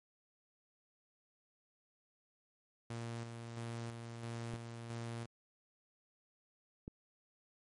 sawtooth tone with tremolo, 116.54 Hz, A#2, in tune, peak -37 dBFS, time 2.9-5.26 s, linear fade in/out 5 ms, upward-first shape square, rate 1.5 Hz, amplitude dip 40%
clicks, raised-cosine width 3 ms, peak -32 dBFS, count 2, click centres 4.539 / 6.879 s
effects MP3 48 kbps

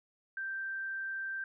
sine tone, 1568 Hz, G6, in tune, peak -35 dBFS, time 0.37-1.44 s, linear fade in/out 2 ms, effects none

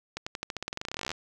accelerating click train, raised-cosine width 0.2 ms, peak -16 dBFS, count 25, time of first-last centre 0.17-1.116 s, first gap 95 ms, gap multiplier 0.91, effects none

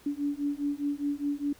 sine beating tone pair, 285.1 / 290 Hz, C#4 / D4, +49 / -22 cents, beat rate 4.9 Hz, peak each -31 dBFS, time 0.06-1.53 s, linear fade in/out 5 ms, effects pink hiss -57 dBFS RMS until 1.59 s

